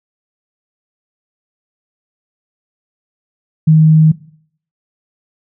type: tone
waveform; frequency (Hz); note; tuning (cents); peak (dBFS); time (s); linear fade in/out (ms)
sine; 157.1; D#3; +17; -4; 3.67-4.12; 10
effects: noise-tail reverb RT60 0.6 s tail -19 dB re dry